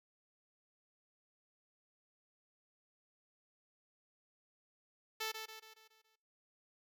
5% pulse tone with echo, 440 Hz, A4, in tune, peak -26 dBFS, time 5.2-5.32 s, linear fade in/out 10 ms, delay 140 ms, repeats 6, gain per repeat -6 dB, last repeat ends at 6.16 s, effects noise-tail reverb RT60 0.7 s tail -25 dB re dry

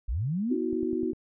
sine linear sweep, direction up, 42.17 to 277.2 Hz, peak -26 dBFS, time 0.08-0.56 s, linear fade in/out 10 ms
sine chord, B suspended fourth, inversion none, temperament equal with one note detuned, 246.9 / 321.7 / 370 Hz, B3 / E4 / F#4, 0 / -42 / 0 cents, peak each -32 / -30 / -30 dBFS, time 0.5-1.13 s, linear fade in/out 20 ms
click train, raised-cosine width 3 ms, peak -27 dBFS, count 5, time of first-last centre 0.73-1.132 s, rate 9.95 Hz
effects none

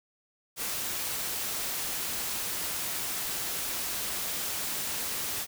white noise, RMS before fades -33 dBFS, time 0.56-5.47 s, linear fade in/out 50 ms, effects none

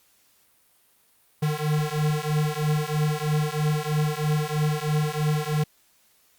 square beating tone pair, 150 / 153.1 Hz, D3 / D#3, +37 / -28 cents, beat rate 3.1 Hz, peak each -26 dBFS, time 1.42-5.64 s, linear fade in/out 10 ms, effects white hiss -62 dBFS RMS until 6.38 s + Opus 48 kbps

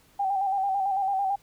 sine tone with vibrato, 782 Hz, G5, 4 cents flat, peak -23 dBFS, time 0.19-1.36 s, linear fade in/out 10 ms, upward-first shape square, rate 9 Hz, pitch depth 44 cents each way, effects pink hiss -60 dBFS RMS until 1.42 s

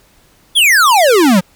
square exponential sweep, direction down, 3526 to 171.4 Hz, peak -7 dBFS, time 0.55-1.41 s, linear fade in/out 20 ms, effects pink hiss -50 dBFS RMS until 1.55 s

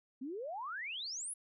sine exponential sweep, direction up, 244.8 to 11175 Hz, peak -39 dBFS, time 0.21-1.34 s, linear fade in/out 10 ms, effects none

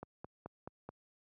click train, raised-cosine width 1 ms, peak -30 dBFS, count 5, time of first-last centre 0.03-0.89 s, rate 4.65 Hz, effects high-pass 80 Hz 12 dB/octave

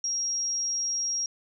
sine tone, 5620 Hz, F8, 10 cents sharp, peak -26 dBFS, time 0.04-1.26 s, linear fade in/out 2 ms, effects none

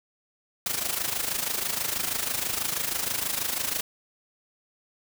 white noise with amplitude modulation, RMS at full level -26 dBFS, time 0.66-3.81 s, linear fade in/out 2 ms, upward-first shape sine, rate 26.2 Hz, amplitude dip 70%, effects none

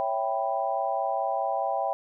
sine chord, C# half-diminished seventh, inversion none, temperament equal, 554.4 / 659.3 / 784 / 987.8 Hz, C#5 / E5 / G5 / B5, 0 / 0 / 0 / 0 cents, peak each -32 / -30 / -28 / -34 dBFS, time 0-1.93 s, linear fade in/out 0 ms, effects none

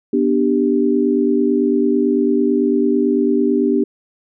sine chord, G major, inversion first, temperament just, 245 / 294 / 392 Hz, B3 / D4 / G4, -14 / +2 / 0 cents, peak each -17 dBFS, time 0.13-3.84 s, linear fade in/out 5 ms, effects none

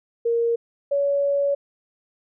sine tone pair in turn, 466.2 / 564.3 Hz, A#4 / C#5, 0 / +31 cents, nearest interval minor third, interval 331 cents, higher second, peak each -18 dBFS, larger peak neither, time 0.25-0.56 / 0.91-1.55 s, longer second, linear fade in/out 10 ms, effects none

